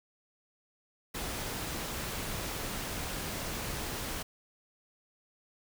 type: noise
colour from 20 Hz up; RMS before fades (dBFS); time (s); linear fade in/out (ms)
pink; -37; 1.14-4.23; 10
effects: none